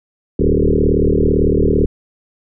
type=tone with frequency modulation; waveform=sine; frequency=230 Hz; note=A#3; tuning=23 cents flat; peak=-10 dBFS; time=0.39-1.86 s; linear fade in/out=5 ms; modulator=37.9 Hz; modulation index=5.9; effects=none